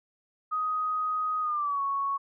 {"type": "tone with pitch glide", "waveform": "sine", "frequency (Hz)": [1252, 1109], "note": ["D#6", "C#6"], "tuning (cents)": [10, 0], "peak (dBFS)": -26, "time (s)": [0.51, 2.18], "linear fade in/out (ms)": 20, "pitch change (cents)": -210, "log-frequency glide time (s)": [1.41, 1.81], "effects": []}